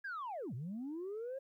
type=linear two-way sweep; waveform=sine; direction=down then up; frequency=1669 to 110 to 549 Hz; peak=-38 dBFS; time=0.04-1.39 s; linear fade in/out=10 ms; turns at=0.54 s; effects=tanh soft clip ceiling -37 dBFS + 13-bit